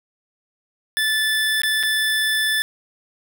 25% pulse tone with dropouts, 1748 Hz, A6, 12 cents flat, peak -14 dBFS, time 0.97-2.62 s, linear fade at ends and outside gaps 0 ms, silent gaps 1.618-1.634 / 1.829-1.834 s, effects none

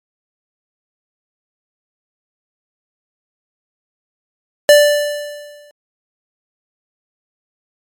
square tone with exponential decay, 587.3 Hz, D5, in tune, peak -3 dBFS, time 4.69-5.71 s, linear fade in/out 1 ms, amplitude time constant 220 ms, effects MP3 64 kbps

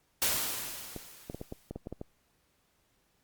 white noise with exponential decay, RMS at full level -27 dBFS, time 0.22-1.7 s, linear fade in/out 0 ms, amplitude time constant 320 ms
clicks, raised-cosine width 2 ms, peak -25 dBFS, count 10, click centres 0.963 / 1.299 / 1.346 / 1.414 / 1.524 / 1.71 / 1.76 / 1.871 / 1.926 / 2.014 s
effects pink hiss -72 dBFS RMS until 3.23 s + Opus 48 kbps

